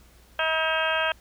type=harmonic tone with a mistuned harmonic; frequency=319.4 Hz; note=D#4; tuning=45 cents sharp; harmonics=2 / 3 / 4 / 5 / 6 / 7 / 8 / 9 / 10; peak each=-28 / -31 / -31 / -27 / -39 / -39 / -31 / -34 / -32 dBFS; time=0.39-1.12 s; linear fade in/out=2 ms; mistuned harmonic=9; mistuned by=-44 cents; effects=added 60 Hz sine -54 dBFS peak until 1.2 s + pink hiss -57 dBFS RMS until 1.2 s